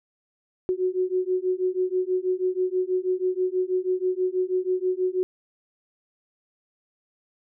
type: beating tone pair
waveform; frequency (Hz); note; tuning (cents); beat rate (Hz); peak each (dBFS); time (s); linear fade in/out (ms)
sine; 365.6 / 371.8; F#4 / F#4; -21 / +8; 6.2; -25; 0.69-5.23; 0
effects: none